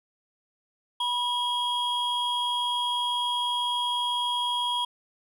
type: tone pair together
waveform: triangle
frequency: 974 / 3276 Hz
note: B5 / G#7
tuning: -24 / -24 cents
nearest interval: octave + major sixth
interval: 2100 cents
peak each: -26 dBFS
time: 1-4.85 s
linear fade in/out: 5 ms
effects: none

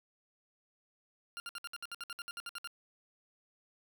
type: tone bursts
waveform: 20% pulse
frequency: 1396.9 Hz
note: F6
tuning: in tune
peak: -35 dBFS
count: 15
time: 1.37-2.674 s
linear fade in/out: 0 ms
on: 30 ms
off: 61 ms
effects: none

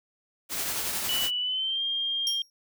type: noise with tremolo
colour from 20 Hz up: white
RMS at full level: -29 dBFS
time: 0.49-1.31 s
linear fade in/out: 50 ms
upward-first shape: triangle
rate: 11 Hz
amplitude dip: 35%
type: tone with pitch glide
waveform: sine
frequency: 2960 to 3209 Hz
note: F#7 to G7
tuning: 0 to +40 cents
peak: -26 dBFS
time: 1.09-2.42 s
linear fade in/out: 2 ms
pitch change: +140 cents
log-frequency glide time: 1.4-1.83 s
type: tone with exponential decay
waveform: 40% pulse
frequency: 5590 Hz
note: F8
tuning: 1 cent sharp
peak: -23 dBFS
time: 2.27-2.5 s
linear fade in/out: 1 ms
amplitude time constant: 48 ms
effects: none

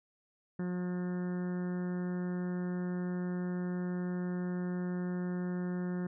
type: harmonic tone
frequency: 179.4 Hz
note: F3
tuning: 47 cents sharp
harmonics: 1 / 2 / 3 / 4 / 5 / 6 / 7 / 8 / 9 / 10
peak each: -33 / -41 / -50 / -55 / -57 / -57 / -59 / -55 / -57 / -56 dBFS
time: 0.59-6.07 s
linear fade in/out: 5 ms
effects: none

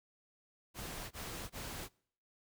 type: noise bursts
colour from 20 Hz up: pink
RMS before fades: -44 dBFS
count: 3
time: 0.74-1.89 s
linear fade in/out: 50 ms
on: 370 ms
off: 20 ms
effects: noise-tail reverb RT60 0.6 s tail -25 dB re dry

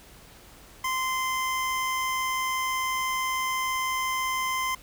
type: tone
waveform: 25% pulse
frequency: 1038 Hz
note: C6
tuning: 14 cents flat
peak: -22 dBFS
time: 0.84-4.75 s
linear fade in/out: 5 ms
effects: added 50 Hz sine -57 dBFS peak until 4.82 s + pink hiss -51 dBFS RMS until 4.82 s

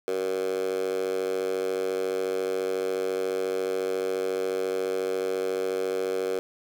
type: tone with high-pass filter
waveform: 10% pulse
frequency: 94.2 Hz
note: F#2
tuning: 32 cents sharp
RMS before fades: -28 dBFS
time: 0.08-6.39 s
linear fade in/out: 0 ms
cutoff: 430 Hz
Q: 5.9
effects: none

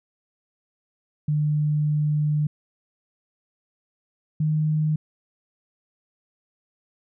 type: tone pair in turn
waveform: sine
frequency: 150 / 154.13 Hz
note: D3 / D#3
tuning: +37 / -16 cents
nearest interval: unison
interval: 47 cents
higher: second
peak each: -19 dBFS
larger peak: neither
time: 1.28-2.47 / 4.4-4.96 s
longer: first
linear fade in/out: 5 ms
effects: none

